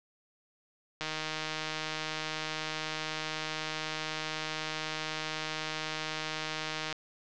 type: click train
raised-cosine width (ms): 0.2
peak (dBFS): -17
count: 924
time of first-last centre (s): 1.01-6.927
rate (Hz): 156
effects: low-pass 6000 Hz 12 dB/octave

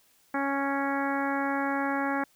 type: harmonic tone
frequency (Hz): 277.2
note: C#4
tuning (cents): 0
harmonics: 1 / 2 / 3 / 4 / 5 / 6 / 7 / 8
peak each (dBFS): -30 / -35 / -32 / -36 / -36 / -35 / -40 / -42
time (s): 0.34-2.24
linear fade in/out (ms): 5
effects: white hiss -64 dBFS RMS until 2.35 s

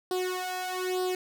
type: tone with flanger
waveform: sawtooth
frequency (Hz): 367.5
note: F#4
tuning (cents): -12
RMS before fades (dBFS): -31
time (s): 0.11-1.15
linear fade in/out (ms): 2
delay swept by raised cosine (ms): 0.22 to 1.52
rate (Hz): 1.1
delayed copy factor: +0.85
effects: none

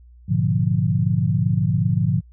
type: chord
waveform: sine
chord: G# diminished seventh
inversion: none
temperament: equal with one note detuned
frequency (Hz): 103.83 / 121.49 / 146.83 / 174.61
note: G#2 / B2 / D3 / F3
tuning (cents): 0 / -28 / 0 / 0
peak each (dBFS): -22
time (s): 0.28-2.21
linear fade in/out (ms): 20
effects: added 60 Hz sine -44 dBFS peak until 2.32 s

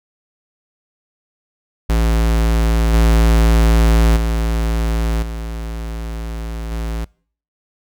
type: tone with level steps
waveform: square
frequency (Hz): 56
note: A1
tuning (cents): +31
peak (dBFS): -13 / -10 / -16 / -24 / -21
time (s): 1.89-7.05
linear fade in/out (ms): 10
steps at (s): 2.93 / 4.16 / 5.22 / 6.71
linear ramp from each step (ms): 10
effects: noise-tail reverb RT60 0.5 s tail -25 dB re dry

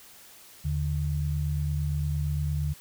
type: tone pair together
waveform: sine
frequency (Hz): 78.1 / 146.83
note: D#2 / D3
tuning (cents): +7 / 0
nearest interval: major seventh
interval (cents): 1093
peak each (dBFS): -28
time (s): 0.64-2.74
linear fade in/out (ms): 20
effects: white hiss -51 dBFS RMS until 2.8 s

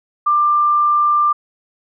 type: tone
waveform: sine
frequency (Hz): 1188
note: D6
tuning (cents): +20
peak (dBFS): -11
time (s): 0.26-1.33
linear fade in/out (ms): 10
effects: none

